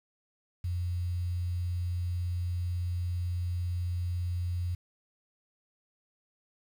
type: tone with quantisation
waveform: sine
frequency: 88.2 Hz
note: F2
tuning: 18 cents sharp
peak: -29 dBFS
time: 0.64-4.75 s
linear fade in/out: 5 ms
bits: 9
effects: none